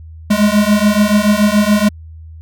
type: beating tone pair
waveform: square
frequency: 205.1 / 212.1 Hz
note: G#3 / G#3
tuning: -21 / +37 cents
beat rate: 7 Hz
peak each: -13 dBFS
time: 0.3-1.89 s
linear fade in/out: 10 ms
effects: added 80 Hz sine -31 dBFS peak until 2.41 s